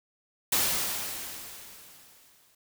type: noise with exponential decay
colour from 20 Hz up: white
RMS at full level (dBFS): -24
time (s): 0.52-2.55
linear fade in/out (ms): 5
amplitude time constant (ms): 440
effects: none